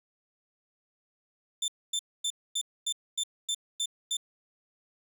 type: tone bursts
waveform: 25% pulse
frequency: 3553 Hz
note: A7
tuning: 16 cents sharp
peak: -24 dBFS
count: 9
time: 1.62-4.169 s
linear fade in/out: 5 ms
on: 61 ms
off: 250 ms
effects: none